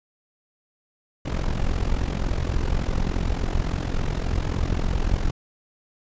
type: noise with amplitude modulation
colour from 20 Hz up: brown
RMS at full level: -20 dBFS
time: 1.25-5.31 s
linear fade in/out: 10 ms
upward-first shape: sine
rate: 43.5 Hz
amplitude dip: 80%
effects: resampled to 16000 Hz